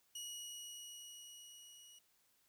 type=tone with level ramp; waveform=20% pulse; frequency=2908 Hz; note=F#7; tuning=31 cents flat; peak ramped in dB=-39 to -53 dBFS; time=0.15-1.99 s; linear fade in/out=5 ms; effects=white hiss -75 dBFS RMS until 2.48 s